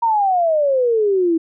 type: exponential sweep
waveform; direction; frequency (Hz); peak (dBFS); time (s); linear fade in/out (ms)
sine; down; 946 to 320.3; -13; 0.02-1.38; 10
effects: none